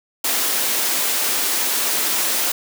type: high-pass noise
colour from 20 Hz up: white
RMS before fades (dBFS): -20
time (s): 0.24-2.52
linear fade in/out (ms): 5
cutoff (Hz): 230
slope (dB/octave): 24
effects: none